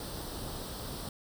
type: noise with comb filter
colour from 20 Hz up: pink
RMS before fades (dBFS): -40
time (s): 0-1.09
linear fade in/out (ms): 2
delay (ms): 0.22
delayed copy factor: +0.65
effects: none